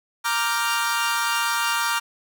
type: chord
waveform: sawtooth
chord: G minor seventh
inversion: first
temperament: equal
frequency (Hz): 932.3 / 1174.7 / 1396.9 / 1568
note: Bb5 / D6 / F6 / G6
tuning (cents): 0 / 0 / 0 / 0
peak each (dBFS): -22 / -23 / -22 / -27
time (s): 0.24-2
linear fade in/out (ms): 20
effects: none